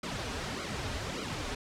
pink noise with flanger, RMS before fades -36 dBFS, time 0.03-1.55 s, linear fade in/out 5 ms, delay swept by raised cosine 1.1 to 6 ms, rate 1.7 Hz, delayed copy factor -1, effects low-pass 6000 Hz 12 dB/octave

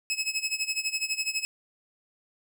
20% pulse tone with tremolo, 2577 Hz, E7, 40 cents flat, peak -20 dBFS, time 0.1-1.45 s, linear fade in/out 0 ms, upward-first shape sine, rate 12 Hz, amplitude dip 85%, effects none

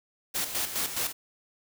white noise with tremolo, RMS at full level -29 dBFS, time 0.34-1.13 s, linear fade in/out 20 ms, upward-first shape square, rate 4.8 Hz, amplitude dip 60%, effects none

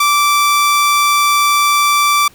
sawtooth tone, 1167 Hz, D6, 11 cents flat, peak -6 dBFS, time 0-2.28 s, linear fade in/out 5 ms, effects pink hiss -46 dBFS RMS until 2.34 s

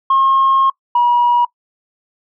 sine tone pair in turn, 1076 / 963 Hz, C6 / B5, +48 / -44 cents, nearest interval major second, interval 192 cents, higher first, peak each -8 dBFS, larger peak neither, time 0.1-0.7 / 0.95-1.45 s, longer first, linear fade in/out 5 ms, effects noise-tail reverb RT60 0.1 s tail -23 dB re dry + tanh soft clip ceiling -6 dBFS

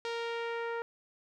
sawtooth tone with low-pass filter sweep, 465.1 Hz, A#4, 4 cents flat, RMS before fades -36 dBFS, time 0.05-0.82 s, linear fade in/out 0 ms, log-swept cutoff 4500 to 1600 Hz, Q 1.3, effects none

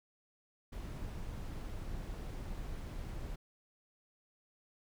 brown noise, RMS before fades -42 dBFS, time 0.72-3.36 s, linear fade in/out 10 ms, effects none

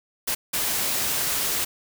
white noise bursts at uneven times, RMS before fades -25 dBFS, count 2, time 0.27-0.35 / 0.53-1.65 s, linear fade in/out 10 ms, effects none

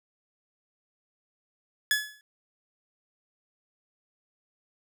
sawtooth tone with exponential decay, 1705 Hz, G#6, 45 cents sharp, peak -16 dBFS, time 1.91-2.21 s, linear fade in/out 1 ms, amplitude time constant 64 ms, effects none

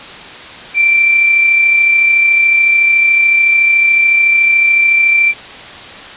sine tone with amplitude modulation, 2349 Hz, D7, in tune, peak -5 dBFS, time 0.74-5.34 s, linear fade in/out 50 ms, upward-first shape sine, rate 33.8 Hz, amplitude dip 35%, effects white hiss -30 dBFS RMS until 6.16 s + resampled to 8000 Hz

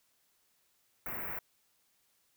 white band-stop noise, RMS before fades -39 dBFS, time 1.06-1.39 s, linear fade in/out 2 ms, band 2300 to 15000 Hz, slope 48 dB/octave, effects white hiss -73 dBFS RMS until 2.36 s

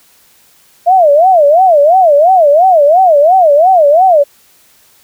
sine tone with vibrato, 659.3 Hz, E5, in tune, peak -3 dBFS, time 0.86-4.24 s, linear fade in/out 20 ms, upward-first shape sine, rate 2.9 Hz, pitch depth 260 cents each way, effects white hiss -47 dBFS RMS until 5.03 s

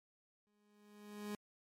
30% pulse tone with exponential growth, 207.7 Hz, G#3, in tune, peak -37 dBFS, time 0.47-1.35 s, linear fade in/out 0 ms, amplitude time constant 190 ms, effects MP3 64 kbps

